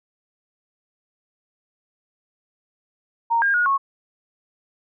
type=tone with pitch steps; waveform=sine; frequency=927 / 1612 / 1445 / 1098 Hz; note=A#5 / G6 / F#6 / C#6; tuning=-10 / +48 / -41 / -17 cents; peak=-16 dBFS; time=3.3-3.78 s; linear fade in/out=20 ms; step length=120 ms; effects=none